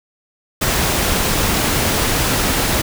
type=noise; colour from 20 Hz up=pink; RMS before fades=-17 dBFS; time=0.61-2.82 s; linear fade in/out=10 ms; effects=none